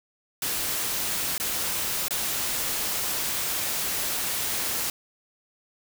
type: noise with dropouts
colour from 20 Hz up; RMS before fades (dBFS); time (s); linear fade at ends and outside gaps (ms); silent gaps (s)
white; -28; 0.42-4.9; 2; 1.38-1.399 / 2.083-2.107
effects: none